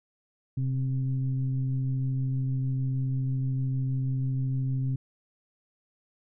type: tone with frequency modulation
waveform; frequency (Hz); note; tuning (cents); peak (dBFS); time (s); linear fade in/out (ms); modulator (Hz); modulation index
sine; 130.81; C3; 0; -25; 0.57-4.96; 5; 134; 0.47
effects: none